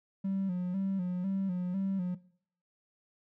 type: tone with vibrato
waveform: triangle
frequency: 186.6 Hz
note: F#3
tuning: 15 cents sharp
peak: -27 dBFS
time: 0.24-2.15 s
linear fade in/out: 10 ms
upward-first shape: square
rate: 2 Hz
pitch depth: 65 cents each way
effects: noise-tail reverb RT60 0.6 s tail -21 dB re dry + tanh soft clip ceiling -24 dBFS